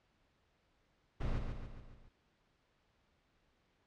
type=noise with echo; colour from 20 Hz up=brown; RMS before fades=-35 dBFS; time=1.2-1.39 s; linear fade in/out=10 ms; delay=140 ms; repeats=5; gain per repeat=-5 dB; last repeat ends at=2.09 s; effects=pink hiss -75 dBFS RMS until 3.86 s + low-pass 4000 Hz 12 dB/octave